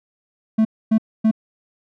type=tone bursts; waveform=triangle; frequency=220 Hz; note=A3; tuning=in tune; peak=-10 dBFS; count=3; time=0.58-1.313 s; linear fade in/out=10 ms; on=71 ms; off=260 ms; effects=none